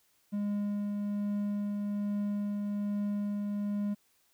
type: tone with tremolo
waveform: triangle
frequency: 204.9 Hz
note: G#3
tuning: 23 cents flat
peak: -27 dBFS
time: 0.32-3.95 s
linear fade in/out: 20 ms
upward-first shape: triangle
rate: 1.2 Hz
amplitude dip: 25%
effects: white hiss -70 dBFS RMS until 4.33 s